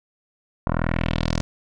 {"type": "tone with low-pass filter sweep", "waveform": "10% pulse", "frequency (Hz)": 41, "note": "E1", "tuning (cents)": -9, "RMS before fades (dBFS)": -23, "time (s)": [0.67, 1.41], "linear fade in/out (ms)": 0, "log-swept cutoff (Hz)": [1100, 6500], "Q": 2.2, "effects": []}